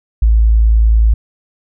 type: tone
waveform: sine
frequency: 55.1 Hz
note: A1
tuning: 3 cents sharp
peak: -6 dBFS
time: 0.22-1.14 s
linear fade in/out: 5 ms
effects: none